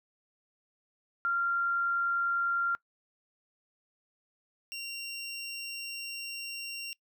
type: tone pair in turn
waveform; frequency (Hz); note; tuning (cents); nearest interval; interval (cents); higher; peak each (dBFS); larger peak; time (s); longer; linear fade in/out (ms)
sine / 25% pulse; 1385 / 2760; F6 / F7; -15 / -21; octave; 1194; second; -26 / -33; first; 1.25-2.75 / 4.72-6.93; second; 0
effects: noise-tail reverb RT60 0.1 s tail -23 dB re dry